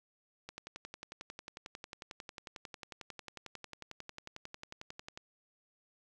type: click train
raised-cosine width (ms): 0.2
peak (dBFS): -27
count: 53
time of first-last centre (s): 0.49-5.175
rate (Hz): 11.1
effects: none